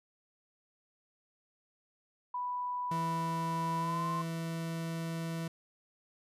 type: tone with pitch glide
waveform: sine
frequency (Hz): 987.8 to 1046.5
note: B5 to C6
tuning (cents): 0 to 0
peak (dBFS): -33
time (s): 2.34-4.22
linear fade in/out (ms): 5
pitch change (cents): +100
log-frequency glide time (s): 3.79-4.09
type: tone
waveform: 40% pulse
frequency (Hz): 164.81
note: E3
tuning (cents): 0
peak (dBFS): -34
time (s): 2.91-5.48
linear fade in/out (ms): 5
effects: resampled to 32000 Hz